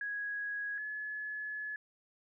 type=tone pair in turn; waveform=sine; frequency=1661.2 / 1706.9 Hz; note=G#6 / G#6; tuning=0 / +47 cents; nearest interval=unison; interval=47 cents; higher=second; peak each=-35 / -37 dBFS; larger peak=first; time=0.01-0.78 / 0.78-1.76 s; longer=second; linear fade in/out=2 ms; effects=none